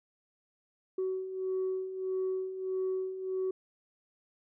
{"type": "beating tone pair", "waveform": "sine", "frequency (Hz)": [374.6, 376.2], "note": ["F#4", "F#4"], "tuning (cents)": [21, 29], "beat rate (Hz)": 1.6, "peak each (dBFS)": [-37, -31], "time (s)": [0.98, 3.51], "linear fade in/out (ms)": 5, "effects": ["tanh soft clip ceiling -26 dBFS"]}